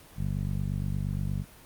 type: tone with low-pass filter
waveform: 15% pulse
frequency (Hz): 48.58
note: G1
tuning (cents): -15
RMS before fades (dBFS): -30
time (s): 0.16-1.45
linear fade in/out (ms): 50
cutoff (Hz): 180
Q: 1.6
effects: pink hiss -52 dBFS RMS until 1.65 s + Opus 32 kbps